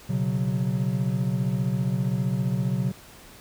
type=chord; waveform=triangle; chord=B suspended second; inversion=none; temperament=equal; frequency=123.47 / 138.59 / 185 Hz; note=B2 / C#3 / F#3; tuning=0 / 0 / 0 cents; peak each=-25 dBFS; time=0.09-2.92 s; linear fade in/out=10 ms; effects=pink hiss -48 dBFS RMS until 3.4 s